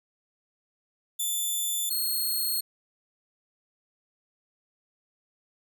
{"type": "tone pair in turn", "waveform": "5% pulse", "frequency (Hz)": [3520, 4282], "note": ["A7", "C8"], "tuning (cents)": [0, 39], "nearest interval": "minor third", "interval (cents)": 339, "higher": "second", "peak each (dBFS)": -19, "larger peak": "neither", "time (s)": [[1.19, 1.9], [1.9, 2.61]], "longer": "neither", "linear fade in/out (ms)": 10, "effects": []}